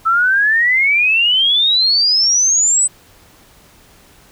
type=exponential sweep; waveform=sine; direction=up; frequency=1303 to 8170 Hz; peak=-10 dBFS; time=0.05-2.88 s; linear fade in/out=20 ms; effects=pink hiss -47 dBFS RMS until 4.31 s